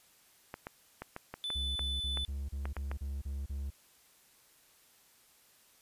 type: clicks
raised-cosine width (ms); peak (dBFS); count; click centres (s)
0.5; -25; 11; 0.541 / 0.669 / 1.02 / 1.164 / 1.34 / 1.503 / 1.793 / 2.173 / 2.655 / 2.767 / 2.915
type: tone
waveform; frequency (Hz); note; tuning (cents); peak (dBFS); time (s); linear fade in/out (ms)
triangle; 3500; A7; -10; -33; 1.44-2.25; 0
type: tone bursts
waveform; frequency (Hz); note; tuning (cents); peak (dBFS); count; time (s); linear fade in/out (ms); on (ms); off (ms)
triangle; 69.3; C#2; 0; -33; 9; 1.55-3.704; 10; 210; 33
effects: white hiss -64 dBFS RMS until 5.81 s + resampled to 32000 Hz